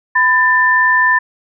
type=tone pair together; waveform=sine; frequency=1002 / 1778.7 Hz; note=B5 / A6; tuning=+25 / +18 cents; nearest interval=minor seventh; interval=993 cents; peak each=-14 / -10 dBFS; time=0.15-1.19 s; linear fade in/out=10 ms; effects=none